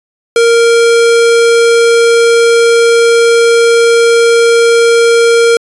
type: tone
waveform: square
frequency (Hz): 465.3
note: A#4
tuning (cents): -3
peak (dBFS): -5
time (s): 0.36-5.57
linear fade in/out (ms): 2
effects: resampled to 24000 Hz